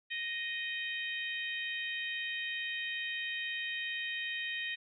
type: harmonic tone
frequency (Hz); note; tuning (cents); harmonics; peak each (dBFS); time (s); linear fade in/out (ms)
622.3; D#5; 0; 3 / 4 / 5 / 6; -38 / -40 / -42 / -44; 0.1-4.76; 20
effects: none